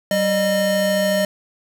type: tone pair together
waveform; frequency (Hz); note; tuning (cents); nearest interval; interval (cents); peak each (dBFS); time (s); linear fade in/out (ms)
square; 192.45 / 611; G3 / D#5; -32 / -32; octave + minor sixth; 2000; -23 / -18; 0.11-1.25; 2
effects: none